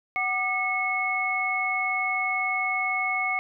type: tone cluster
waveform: sine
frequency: 750 / 1198 / 2189 Hz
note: F#5 / D6 / C#7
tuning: +23 / +34 / -22 cents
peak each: -30 / -32 / -25 dBFS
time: 0.16-3.39 s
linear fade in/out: 0 ms
effects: none